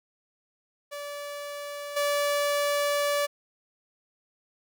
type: tone with level steps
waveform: sawtooth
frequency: 578 Hz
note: D5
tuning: 28 cents flat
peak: -31 / -20 dBFS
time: 0.91-3.27 s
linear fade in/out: 20 ms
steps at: 1.96 s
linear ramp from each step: 10 ms
effects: none